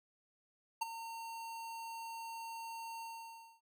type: tone with ADSR envelope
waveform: square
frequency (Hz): 913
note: A#5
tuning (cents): -36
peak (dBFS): -31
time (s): 0.81-3.61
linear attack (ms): 11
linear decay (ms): 16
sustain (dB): -13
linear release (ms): 600
effects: none